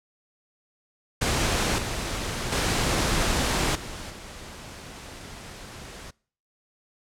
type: noise with level steps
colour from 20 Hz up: pink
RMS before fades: -24 / -30 / -24 / -37 / -41 dBFS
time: 1.21-6.11 s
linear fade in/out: 10 ms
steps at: 1.78 / 2.52 / 3.75 / 4.1 s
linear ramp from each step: 5 ms
effects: noise-tail reverb RT60 0.5 s tail -25 dB re dry + low-pass 9000 Hz 12 dB/octave